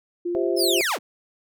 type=tone; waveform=sine; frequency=348.6 Hz; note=F4; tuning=3 cents flat; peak=-23 dBFS; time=0.25-0.81 s; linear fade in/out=10 ms
type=harmonic tone; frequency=130.81 Hz; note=C3; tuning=in tune; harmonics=3 / 4 / 5; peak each=-25 / -28 / -29 dBFS; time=0.35-0.81 s; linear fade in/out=0 ms
type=linear sweep; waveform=sawtooth; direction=down; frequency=5400 to 132.3 Hz; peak=-18 dBFS; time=0.56-0.99 s; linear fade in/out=50 ms
effects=none